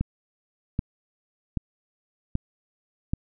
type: click train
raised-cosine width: 5 ms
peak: -12 dBFS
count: 5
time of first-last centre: 0.01-3.135 s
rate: 1.28 Hz
effects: none